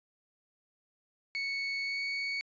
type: tone with pitch glide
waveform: 35% pulse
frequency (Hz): 2217 to 2231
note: C#7 to C#7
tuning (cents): 0 to +11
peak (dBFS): -30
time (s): 1.35-2.41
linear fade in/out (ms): 0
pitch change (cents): +11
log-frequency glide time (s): 1.83-2.01
effects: resampled to 16000 Hz